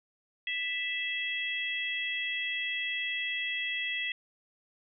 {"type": "harmonic tone", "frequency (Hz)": 659.3, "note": "E5", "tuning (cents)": 0, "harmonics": [3, 4, 5], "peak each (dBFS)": [-34, -35, -36], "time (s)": [0.47, 4.12], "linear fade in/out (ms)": 2, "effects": []}